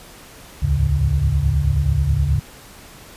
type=tone cluster; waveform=sine; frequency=66.3 / 75.7 / 104.1 / 108.7 / 140.9 Hz; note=C2 / D#2 / G#2 / A2 / C#3; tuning=+23 / -47 / +5 / -21 / +29 cents; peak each=-22 / -18 / -27 / -26 / -20 dBFS; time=0.62-2.4 s; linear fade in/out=10 ms; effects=pink hiss -42 dBFS RMS until 3.16 s + resampled to 32000 Hz